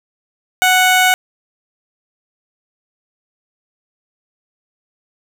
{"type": "tone", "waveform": "15% pulse", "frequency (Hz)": 740, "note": "F#5", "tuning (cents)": 0, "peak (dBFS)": -3, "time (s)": [0.62, 1.14], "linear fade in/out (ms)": 0, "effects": []}